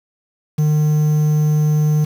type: tone with quantisation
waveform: triangle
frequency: 151.7 Hz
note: D#3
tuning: 44 cents flat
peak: -10 dBFS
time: 0.58-2.05 s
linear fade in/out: 10 ms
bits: 6
effects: none